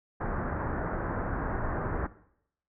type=low-pass noise; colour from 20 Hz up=pink; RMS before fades=-32 dBFS; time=0.2-2.07 s; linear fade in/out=10 ms; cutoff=1700 Hz; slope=48 dB/octave; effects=noise-tail reverb RT60 0.7 s tail -17 dB re dry